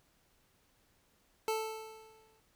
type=tone with exponential decay; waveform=25% pulse; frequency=440 Hz; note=A4; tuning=in tune; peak=-26 dBFS; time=1.48-2.4 s; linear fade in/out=1 ms; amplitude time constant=200 ms; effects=pink hiss -71 dBFS RMS until 2.55 s